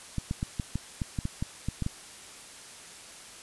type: clicks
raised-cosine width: 5 ms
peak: -17 dBFS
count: 12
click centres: 0.183 / 0.311 / 0.429 / 0.598 / 0.756 / 1.018 / 1.188 / 1.254 / 1.425 / 1.686 / 1.823 / 1.864 s
effects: white hiss -47 dBFS RMS until 3.42 s + resampled to 24000 Hz